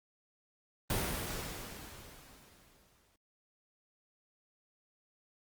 pink noise with exponential decay, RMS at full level -32 dBFS, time 0.9-3.16 s, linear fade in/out 2 ms, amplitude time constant 490 ms, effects Opus 32 kbps

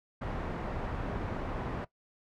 pink low-pass noise, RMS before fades -36 dBFS, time 0.21-1.85 s, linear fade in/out 10 ms, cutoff 1300 Hz, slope 12 dB/octave, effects noise-tail reverb RT60 0.1 s tail -18 dB re dry

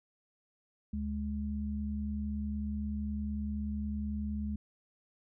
sine tone pair together, 73.42 / 209.5 Hz, D2 / G#3, 0 / +15 cents, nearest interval octave + tritone, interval 1815 cents, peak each -36 / -35 dBFS, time 0.93-4.56 s, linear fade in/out 5 ms, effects none

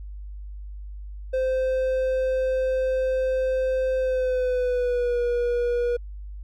triangle tone with pitch glide, 519 to 481.5 Hz, C5 to B4, -14 to -44 cents, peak -19 dBFS, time 1.33-5.97 s, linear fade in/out 10 ms, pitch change -130 cents, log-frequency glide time 3.98-5.2 s, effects added 50 Hz sine -34 dBFS peak until 6.43 s

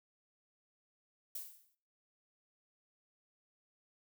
violet noise with exponential decay, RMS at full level -40 dBFS, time 1.35-1.75 s, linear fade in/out 5 ms, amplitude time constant 85 ms, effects noise-tail reverb RT60 0.5 s tail -20 dB re dry

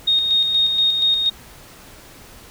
sine tone with tremolo, 3713 Hz, A#7, 8 cents flat, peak -13 dBFS, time 0.07-1.3 s, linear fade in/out 10 ms, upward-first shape square, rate 4.2 Hz, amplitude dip 40%, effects pink hiss -43 dBFS RMS until 2.5 s

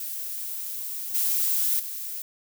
violet noise with level steps, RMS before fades -33 / -24 / -34 dBFS, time 0-2.22 s, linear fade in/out 2 ms, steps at 1.14 / 1.79 s, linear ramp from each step 10 ms, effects none

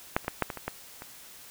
clicks, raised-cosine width 0.5 ms, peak -8 / -30 / -13 / -9 / -18 / -22 / -15 / -25 dBFS, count 8, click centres 0.165 / 0.246 / 0.281 / 0.423 / 0.502 / 0.573 / 0.68 / 1.021 s, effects white hiss -49 dBFS RMS until 1.5 s

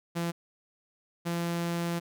sawtooth tone pair in turn, 170 / 170.7 Hz, F3 / F3, -46 / -39 cents, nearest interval unison, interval 7 cents, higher second, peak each -25 dBFS, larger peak neither, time 0.15-0.32 / 1.25-2 s, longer second, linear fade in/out 20 ms, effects none

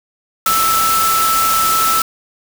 sine tone in noise, 1318.5 Hz, E6, in tune, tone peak -13 dBFS, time 0.46-2.02 s, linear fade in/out 2 ms, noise white, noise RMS -18 dBFS, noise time 0.46-2.02 s, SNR +2 dB, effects none

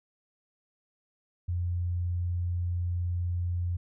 sine tone, 87.9 Hz, F2, 12 cents sharp, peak -27 dBFS, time 1.48-3.77 s, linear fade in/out 10 ms, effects none

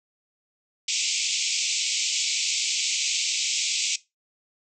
white band-pass noise, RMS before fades -26 dBFS, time 0.88-3.96 s, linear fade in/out 5 ms, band 2200 to 7700 Hz, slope 96 dB/octave, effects noise-tail reverb RT60 0.2 s tail -18 dB re dry

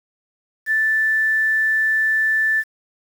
sine tone with quantisation, 1760 Hz, A6, in tune, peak -15 dBFS, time 0.66-2.64 s, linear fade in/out 50 ms, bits 7, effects none

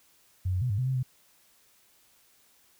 sine tone with pitch steps, 92.2 / 91.6 / 125.5 / 100.7 / 128.2 / 131.6 / 127.9 Hz, F#2 / F#2 / B2 / G2 / C3 / C3 / C3, -6 / -17 / +28 / +47 / -35 / +10 / -39 cents, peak -25 dBFS, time 0.45-1.031 s, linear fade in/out 10 ms, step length 83 ms, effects white hiss -63 dBFS RMS until 2.79 s

